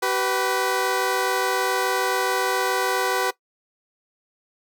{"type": "tone pair together", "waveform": "15% pulse", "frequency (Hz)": [382.8, 494.7], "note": ["G4", "B4"], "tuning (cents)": [-41, 3], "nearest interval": "major third", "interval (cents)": 444, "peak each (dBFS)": -17, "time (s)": [0.02, 3.31], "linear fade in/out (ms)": 10, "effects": ["noise-tail reverb RT60 0.1 s tail -19 dB re dry"]}